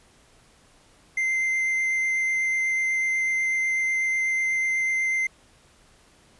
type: tone with vibrato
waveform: triangle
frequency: 2081 Hz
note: C7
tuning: 10 cents flat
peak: -20 dBFS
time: 1.17-5.27 s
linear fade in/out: 5 ms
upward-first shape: triangle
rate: 8.1 Hz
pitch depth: 10 cents each way
effects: pink hiss -57 dBFS RMS until 6.39 s + resampled to 24000 Hz